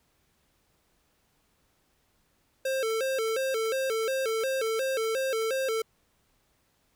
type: tone with vibrato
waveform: square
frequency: 486.2 Hz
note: B4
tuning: 27 cents flat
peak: -27 dBFS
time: 2.65-5.82 s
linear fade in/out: 5 ms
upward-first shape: square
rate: 2.8 Hz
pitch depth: 150 cents each way
effects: pink hiss -70 dBFS RMS until 6.95 s